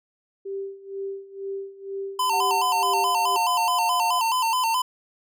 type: tone with tremolo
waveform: sine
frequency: 392 Hz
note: G4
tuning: in tune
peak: -27 dBFS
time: 0.45-3.37 s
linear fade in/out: 10 ms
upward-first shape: sine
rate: 2.1 Hz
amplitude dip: 85%
type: tone with vibrato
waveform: square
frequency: 958 Hz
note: A#5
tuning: 47 cents sharp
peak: -21 dBFS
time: 2.19-4.82 s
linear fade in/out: 5 ms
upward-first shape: square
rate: 4.7 Hz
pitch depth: 97 cents each way
type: tone with pitch glide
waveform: sine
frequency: 738 to 712 Hz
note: F#5 to F5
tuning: -5 to +33 cents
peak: -27 dBFS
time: 2.33-4.19 s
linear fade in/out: 5 ms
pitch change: -62 cents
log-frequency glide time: 2.58-2.91 s
effects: none